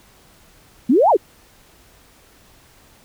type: exponential two-way sweep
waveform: sine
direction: up then down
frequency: 218.3 to 975 to 321.6 Hz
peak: -10 dBFS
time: 0.89-1.17 s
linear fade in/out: 10 ms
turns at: 1.1 s
effects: pink hiss -51 dBFS RMS until 3.04 s